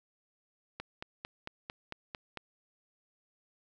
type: click train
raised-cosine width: 0.3 ms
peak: -23 dBFS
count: 8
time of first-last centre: 0.8-2.373 s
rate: 4.45 Hz
effects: none